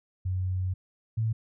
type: tone pair in turn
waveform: sine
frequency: 92.5 / 111.51 Hz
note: F#2 / A2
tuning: 0 / +24 cents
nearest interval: minor third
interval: 324 cents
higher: second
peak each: -26 / -24 dBFS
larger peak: second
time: 0.25-0.74 / 1.17-1.33 s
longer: first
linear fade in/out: 10 ms
effects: none